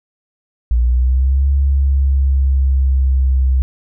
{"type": "linear two-way sweep", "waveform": "sine", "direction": "up then down", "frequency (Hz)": [58.2, 69.3, 64.9], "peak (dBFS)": -10, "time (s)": [0.71, 3.62], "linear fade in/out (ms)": 0, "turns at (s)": 1.49, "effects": []}